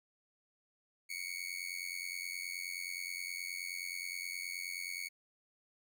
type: tone with amplitude modulation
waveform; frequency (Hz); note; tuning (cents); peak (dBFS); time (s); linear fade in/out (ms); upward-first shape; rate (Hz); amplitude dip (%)
sawtooth; 2217; C#7; 0; -32; 1.09-5.09; 20; sine; 89.5; 90
effects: none